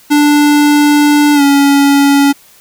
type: tone with pitch glide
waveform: square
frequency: 293.7 to 281.1 Hz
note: D4 to C#4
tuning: 0 to +24 cents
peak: -6 dBFS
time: 0.1-2.33 s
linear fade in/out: 20 ms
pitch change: -76 cents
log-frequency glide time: 1.34-1.42 s
effects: white hiss -43 dBFS RMS until 2.6 s